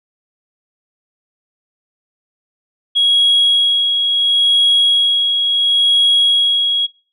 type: tone with tremolo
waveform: sine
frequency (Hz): 3312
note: G#7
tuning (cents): -5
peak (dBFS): -7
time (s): 2.95-6.87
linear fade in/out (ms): 20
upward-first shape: sine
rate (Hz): 0.72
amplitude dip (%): 45
effects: noise-tail reverb RT60 0.4 s tail -25 dB re dry + tanh soft clip ceiling -6 dBFS